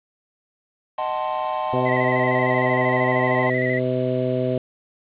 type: chord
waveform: triangle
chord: D# diminished seventh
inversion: none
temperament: equal with one note detuned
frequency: 622.3 / 751.2 / 880 / 1046.5 Hz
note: D#5 / F#5 / A5 / C6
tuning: 0 / +26 / 0 / 0 cents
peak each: -26 dBFS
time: 0.98-3.5 s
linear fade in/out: 5 ms
type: harmonic tone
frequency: 127.2 Hz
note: C3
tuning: 48 cents flat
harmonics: 1 / 2 / 3 / 4 / 5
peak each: -26 / -26 / -26 / -26 / -26 dBFS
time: 1.73-4.58 s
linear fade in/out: 2 ms
type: tone with vibrato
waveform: sine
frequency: 1975.5 Hz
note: B6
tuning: in tune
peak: -24 dBFS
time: 1.85-3.8 s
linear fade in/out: 20 ms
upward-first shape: square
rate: 13 Hz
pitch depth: 42 cents each way
effects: resampled to 8000 Hz + 7-bit